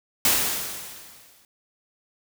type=noise with exponential decay; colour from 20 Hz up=white; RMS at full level=-18 dBFS; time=0.25-1.45 s; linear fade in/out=1 ms; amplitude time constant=260 ms; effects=none